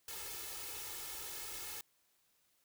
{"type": "noise with comb filter", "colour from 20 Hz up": "white", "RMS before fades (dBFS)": -45, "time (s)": [0.08, 1.81], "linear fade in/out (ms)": 2, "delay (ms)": 2.3, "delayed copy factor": 1, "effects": ["white hiss -75 dBFS RMS until 2.64 s"]}